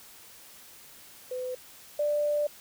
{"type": "tone pair in turn", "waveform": "sine", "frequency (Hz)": [506, 590.2], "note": ["B4", "D5"], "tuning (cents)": [42, 8], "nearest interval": "minor third", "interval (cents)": 266, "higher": "second", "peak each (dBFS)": [-31, -24], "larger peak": "second", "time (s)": [[1.31, 1.55], [1.99, 2.47]], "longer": "second", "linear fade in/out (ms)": 5, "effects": ["white hiss -51 dBFS RMS until 2.6 s"]}